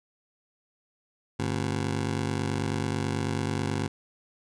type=ring-modulated tone; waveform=20% pulse; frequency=123.47 Hz; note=B2; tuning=in tune; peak=-19 dBFS; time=1.39-3.88 s; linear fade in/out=10 ms; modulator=24.6 Hz; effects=resampled to 22050 Hz